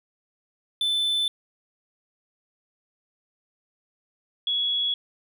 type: tone pair in turn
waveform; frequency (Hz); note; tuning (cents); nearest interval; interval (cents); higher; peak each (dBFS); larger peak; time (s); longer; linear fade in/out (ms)
triangle / sine; 3520 / 3361; A7 / G#7; 0 / +20; minor second; 80; first; -20 / -22; first; 0.81-1.28 / 4.47-4.94; neither; 2
effects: none